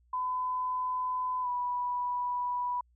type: tone with pitch glide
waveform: sine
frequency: 1009 to 982.5 Hz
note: B5 to B5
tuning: +37 to -9 cents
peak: -29 dBFS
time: 0.13-2.81 s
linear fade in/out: 5 ms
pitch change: -46 cents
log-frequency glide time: 1.42-1.48 s
effects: added 60 Hz sine -63 dBFS peak until 2.95 s